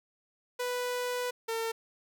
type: tone pair in turn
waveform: sawtooth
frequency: 493.9 / 453.1 Hz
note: B4 / A#4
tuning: 0 / -49 cents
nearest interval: minor second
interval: 149 cents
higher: first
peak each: -27 dBFS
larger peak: neither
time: 0.59-1.31 / 1.48-1.72 s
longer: first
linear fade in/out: 10 ms
effects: none